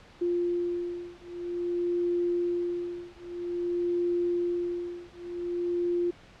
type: beating tone pair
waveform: sine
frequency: 349.2 / 349.71 Hz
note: F4 / F4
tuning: 0 / +2 cents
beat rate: 0.51 Hz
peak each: -30 dBFS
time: 0.21-6.11 s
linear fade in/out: 10 ms
effects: pink hiss -53 dBFS RMS until 6.4 s + low-pass 4000 Hz 12 dB/octave